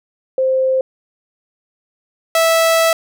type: tone pair in turn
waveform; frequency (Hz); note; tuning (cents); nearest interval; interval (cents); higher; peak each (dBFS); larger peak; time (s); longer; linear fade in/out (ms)
sine / sawtooth; 523.3 / 655.8; C5 / E5; 0 / -9; major third; 391; second; -12 / -7; second; 0.38-0.81 / 2.35-2.93; second; 2
effects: none